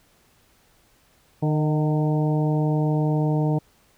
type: harmonic tone with a mistuned harmonic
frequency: 152.1 Hz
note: D#3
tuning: 39 cents flat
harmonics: 1 / 2 / 3 / 4 / 5 / 6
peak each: -20 / -26 / -30 / -32 / -34 / -36 dBFS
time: 1.42-3.59 s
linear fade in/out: 10 ms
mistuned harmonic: 4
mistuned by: +36 cents
effects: pink hiss -60 dBFS RMS until 3.97 s